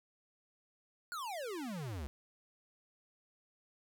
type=exponential sweep; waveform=square; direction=down; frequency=1494 to 65.2 Hz; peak=-40 dBFS; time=1.12-2.07 s; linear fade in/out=0 ms; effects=none